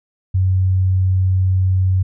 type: tone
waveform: sine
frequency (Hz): 93.5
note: F#2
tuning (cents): +19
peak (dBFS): -12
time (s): 0.34-2.03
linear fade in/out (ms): 10
effects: none